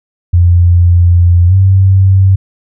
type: tone with pitch glide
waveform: sine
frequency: 87.31 to 95.76 Hz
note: F2 to G2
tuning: 0 to -40 cents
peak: -3 dBFS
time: 0.33-2.36 s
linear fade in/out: 10 ms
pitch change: +160 cents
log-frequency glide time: 1.47-1.54 s
effects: none